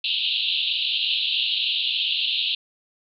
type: band-pass noise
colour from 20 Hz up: pink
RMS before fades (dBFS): -24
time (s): 0.04-2.55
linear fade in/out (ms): 5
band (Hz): 2700 to 4100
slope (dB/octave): 96
effects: none